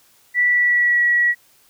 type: tone with pitch glide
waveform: sine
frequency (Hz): 1960 to 1926.3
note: B6 to B6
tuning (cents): -14 to -44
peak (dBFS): -13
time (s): 0.34-1.35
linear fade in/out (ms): 50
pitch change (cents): -30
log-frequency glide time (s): 0.48-1.03
effects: white hiss -55 dBFS RMS until 1.69 s